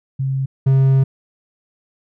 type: tone pair in turn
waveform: sine / triangle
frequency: 134.2 / 134.2 Hz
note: C3 / C3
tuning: +44 / +44 cents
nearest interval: unison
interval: 0 cents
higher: neither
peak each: -17 / -8 dBFS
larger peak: second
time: 0.19-0.46 / 0.66-1.04 s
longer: second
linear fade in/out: 10 ms
effects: none